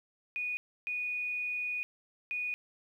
sine tone bursts at uneven times, 2468 Hz, D#7, 15 cents flat, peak -32 dBFS, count 3, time 0.36-0.57 / 0.87-1.83 / 2.31-2.54 s, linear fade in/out 0 ms, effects 11-bit

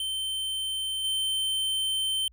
square tone with level steps, 3100 Hz, G7, 20 cents flat, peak -29 / -26 dBFS, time 0-2.28 s, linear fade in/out 2 ms, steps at 1.04 s, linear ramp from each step 5 ms, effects added 59 Hz sine -54 dBFS peak until 2.32 s

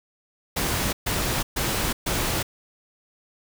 pink noise bursts, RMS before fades -25 dBFS, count 4, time 0.56-2.43 s, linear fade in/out 10 ms, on 370 ms, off 130 ms, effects none

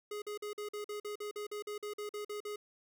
square tone bursts, 416.9 Hz, G#4, 7 cents sharp, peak -39 dBFS, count 16, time 0.11-2.56 s, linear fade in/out 5 ms, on 110 ms, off 46 ms, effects none

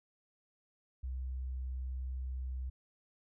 sine tone, 64.2 Hz, C2, 32 cents flat, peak -36 dBFS, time 1.03-2.7 s, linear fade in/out 10 ms, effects none

